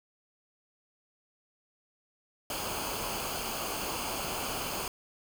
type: noise with comb filter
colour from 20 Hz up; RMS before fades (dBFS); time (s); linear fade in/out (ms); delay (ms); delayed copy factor
pink; -35; 2.5-4.88; 2; 0.53; -0.65
effects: none